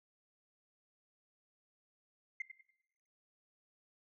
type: tone with echo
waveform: sine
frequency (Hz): 2093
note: C7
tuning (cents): 0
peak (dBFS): -35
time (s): 2.4-2.42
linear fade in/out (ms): 5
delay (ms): 96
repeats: 3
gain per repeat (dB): -10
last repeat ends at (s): 2.708
effects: noise-tail reverb RT60 0.9 s tail -19 dB re dry + tanh soft clip ceiling -31 dBFS